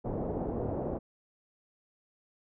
white low-pass noise, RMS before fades -34 dBFS, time 0.04-0.99 s, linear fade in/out 20 ms, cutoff 610 Hz, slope 24 dB/octave
sine tone with exponential decay, 97.5 Hz, G2, 9 cents flat, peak -30 dBFS, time 0.68-0.78 s, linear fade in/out 5 ms, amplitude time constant 21 ms
effects none

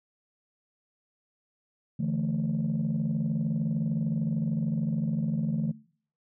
sine chord, D suspended second, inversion none, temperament equal with one note detuned, 146.83 / 166.54 / 220 Hz, D3 / E3 / A3, 0 / +18 / 0 cents, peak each -29 dBFS, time 1.99-5.72 s, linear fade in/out 10 ms, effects noise-tail reverb RT60 0.5 s tail -21 dB re dry + tanh soft clip ceiling -21 dBFS

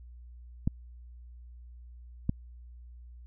clicks, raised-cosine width 5 ms, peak -14 dBFS, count 2, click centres 0.675 / 2.294 s, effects added 60 Hz sine -46 dBFS peak until 3.26 s

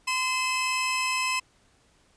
sawtooth tone pair together, 1027.8 / 2590 Hz, C6 / E7, -31 / -31 cents, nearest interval octave + major third, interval 1600 cents, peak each -24 dBFS, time 0.07-1.4 s, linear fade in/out 10 ms, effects pink hiss -63 dBFS RMS until 2.16 s + resampled to 22050 Hz

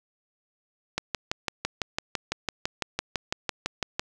click train, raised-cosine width 0.2 ms, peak -9 dBFS, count 19, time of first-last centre 0.98-3.995 s, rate 5.97 Hz, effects none

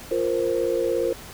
sine chord, F suspended fourth, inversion none, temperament equal, 349.2 / 466.2 / 523.3 Hz, F4 / Bb4 / C5, 0 / 0 / 0 cents, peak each -26 / -24 / -25 dBFS, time 0.11-1.13 s, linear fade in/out 5 ms, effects pink hiss -41 dBFS RMS until 1.33 s

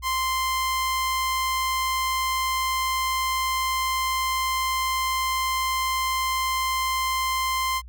sawtooth tone, 1044 Hz, C6, 4 cents flat, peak -19 dBFS, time 0.02-7.82 s, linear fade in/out 50 ms, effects added 60 Hz sine -39 dBFS peak until 7.88 s

